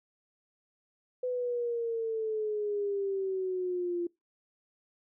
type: exponential sweep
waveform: sine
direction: down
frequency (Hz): 504 to 344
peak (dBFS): -29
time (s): 1.23-4.07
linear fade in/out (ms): 5
effects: noise-tail reverb RT60 0.2 s tail -24 dB re dry